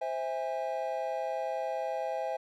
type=chord; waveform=triangle; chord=C augmented; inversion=none; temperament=just; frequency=523.3 / 654.1 / 817.6 Hz; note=C5 / E5 / G#5; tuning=0 / -14 / -27 cents; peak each=-34 / -33 / -34 dBFS; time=0.01-2.37 s; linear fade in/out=10 ms; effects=none